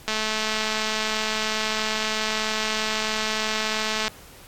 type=click train; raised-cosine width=0.2 ms; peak=-8 dBFS; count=869; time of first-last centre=0.08-4.08 s; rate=217 Hz; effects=pink hiss -47 dBFS RMS until 4.47 s + AAC 64 kbps